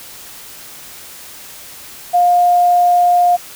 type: tone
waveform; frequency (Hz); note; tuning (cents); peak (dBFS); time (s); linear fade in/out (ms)
sine; 708; F5; +23; -8; 2.13-3.37; 20
effects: white hiss -35 dBFS RMS until 3.55 s